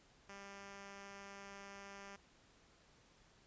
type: tone with vibrato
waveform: 5% pulse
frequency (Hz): 198.5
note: G3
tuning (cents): +22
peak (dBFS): -40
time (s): 0.29-2.16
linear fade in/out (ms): 2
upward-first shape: triangle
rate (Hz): 20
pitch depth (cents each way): 10
effects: pink hiss -68 dBFS RMS until 3.46 s + resampled to 16000 Hz